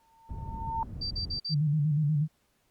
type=tone with exponential growth; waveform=sine; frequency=904 Hz; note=A5; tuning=47 cents sharp; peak=-26 dBFS; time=0-0.83 s; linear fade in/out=1 ms; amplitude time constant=180 ms
type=low-pass noise; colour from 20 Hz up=white; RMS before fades=-38 dBFS; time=0.29-1.39 s; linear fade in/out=2 ms; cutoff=100 Hz; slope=12 dB/octave
type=tone bursts; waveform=sine; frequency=4665 Hz; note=D8; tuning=12 cents flat; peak=-31 dBFS; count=4; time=1.01-1.545 s; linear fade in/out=10 ms; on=100 ms; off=45 ms
type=tone with vibrato; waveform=sine; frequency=150 Hz; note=D3; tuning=37 cents sharp; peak=-23 dBFS; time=1.49-2.28 s; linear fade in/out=50 ms; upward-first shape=square; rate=8.3 Hz; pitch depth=63 cents each way
effects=pink hiss -71 dBFS RMS until 2.7 s + Opus 48 kbps